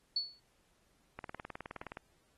sine tone with exponential decay, 4429 Hz, C#8, 2 cents flat, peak -28 dBFS, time 0.16-0.4 s, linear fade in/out 5 ms, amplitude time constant 51 ms
click train, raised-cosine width 0.5 ms, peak -28 dBFS, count 16, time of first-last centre 1.19-1.971 s, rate 19.2 Hz
effects pink hiss -73 dBFS RMS until 2.37 s + AAC 32 kbps

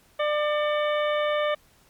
harmonic tone with a mistuned harmonic, 597 Hz, D5, 28 cents sharp, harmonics 1 / 2 / 3 / 4 / 5 / 6, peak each -23 / -29 / -33 / -35 / -37 / -39 dBFS, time 0.19-1.55 s, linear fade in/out 10 ms, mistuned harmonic 4, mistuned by -93 cents, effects pink hiss -59 dBFS RMS until 1.89 s + MP3 96 kbps

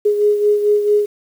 sine beating tone pair, 415.3 / 419.8 Hz, G#4 / G#4, 0 / +19 cents, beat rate 4.5 Hz, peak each -12 / -20 dBFS, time 0.05-1.06 s, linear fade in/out 10 ms, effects 7-bit

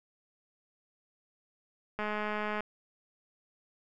click train, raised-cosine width 0.5 ms, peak -20 dBFS, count 131, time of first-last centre 1.99-2.606 s, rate 211 Hz, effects none

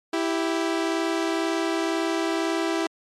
sawtooth tone pair together, 329.6 / 391.6 Hz, E4 / G4, 0 / -2 cents, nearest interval minor third, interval 298 cents, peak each -20 / -24 dBFS, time 0.13-2.87 s, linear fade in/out 5 ms, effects low-pass 7000 Hz 12 dB/octave + MP3 96 kbps

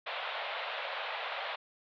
pink band-pass noise, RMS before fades -38 dBFS, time 0.06-1.56 s, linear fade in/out 10 ms, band 540 to 3800 Hz, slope 48 dB/octave, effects none

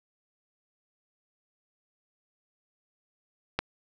click, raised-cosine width 0.3 ms, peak -10 dBFS, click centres 3.59 s, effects none

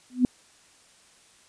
sine tone with exponential growth, 250 Hz, B3, 21 cents sharp, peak -12 dBFS, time 0.1-0.25 s, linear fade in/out 1 ms, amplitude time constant 31 ms, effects white hiss -57 dBFS RMS until 1.48 s + resampled to 22050 Hz

